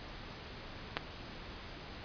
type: clicks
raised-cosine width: 0.3 ms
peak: -15 / -22 dBFS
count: 2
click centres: 0.969 / 0.975 s
effects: pink hiss -47 dBFS RMS until 2.04 s + resampled to 11025 Hz